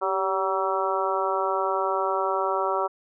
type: harmonic tone with a mistuned harmonic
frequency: 190.1 Hz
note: F#3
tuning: 47 cents sharp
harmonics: 2 / 3 / 4 / 5 / 6 / 7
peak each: -29 / -29 / -30 / -29 / -30 / -30 dBFS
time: 0.01-2.88 s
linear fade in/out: 20 ms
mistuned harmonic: 2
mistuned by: +39 cents
effects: none